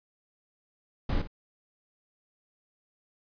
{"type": "noise with echo", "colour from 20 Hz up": "brown", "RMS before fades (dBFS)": -27, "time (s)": [1.09, 1.22], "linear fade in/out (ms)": 5, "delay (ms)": 54, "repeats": 1, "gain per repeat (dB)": -12, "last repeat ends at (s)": 1.274, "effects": ["resampled to 11025 Hz"]}